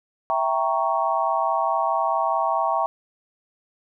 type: chord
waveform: sine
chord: E diminished seventh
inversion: none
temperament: equal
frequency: 659.3 / 784 / 932.3 / 1108.7 Hz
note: E5 / G5 / Bb5 / Db6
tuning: 0 / 0 / 0 / 0 cents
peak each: -25 dBFS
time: 0.3-2.86 s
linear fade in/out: 0 ms
effects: none